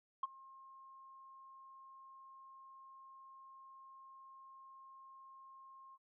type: tone with ADSR envelope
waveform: sine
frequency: 1069 Hz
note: C6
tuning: 37 cents sharp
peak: -31 dBFS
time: 0.23-5.98 s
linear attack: 5 ms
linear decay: 25 ms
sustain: -24 dB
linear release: 41 ms
effects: tanh soft clip ceiling -30 dBFS